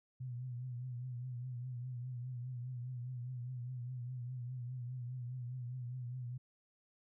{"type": "tone with vibrato", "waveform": "sine", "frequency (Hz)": 124.4, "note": "B2", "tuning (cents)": 13, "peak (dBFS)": -40, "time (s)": [0.2, 6.38], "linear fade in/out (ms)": 10, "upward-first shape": "triangle", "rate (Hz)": 4.9, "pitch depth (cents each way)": 78, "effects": []}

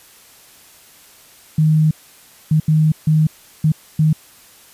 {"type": "tone bursts at uneven times", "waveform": "sine", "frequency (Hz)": 155.56, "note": "D#3", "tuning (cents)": 0, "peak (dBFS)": -10, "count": 6, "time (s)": [[1.58, 1.91], [2.51, 2.6], [2.68, 2.92], [3.07, 3.27], [3.64, 3.72], [3.99, 4.13]], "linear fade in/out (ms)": 5, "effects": ["white hiss -46 dBFS RMS until 4.73 s", "resampled to 32000 Hz"]}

